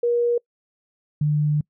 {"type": "tone pair in turn", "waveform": "sine", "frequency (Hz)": [476.7, 149.42], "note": ["A#4", "D3"], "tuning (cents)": [39, 30], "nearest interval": "octave + minor sixth", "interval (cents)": 2009, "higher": "first", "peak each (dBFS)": -17, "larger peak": "neither", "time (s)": [[0.03, 0.38], [1.21, 1.61]], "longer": "second", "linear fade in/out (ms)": 5, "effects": ["noise-tail reverb RT60 0.1 s tail -26 dB re dry"]}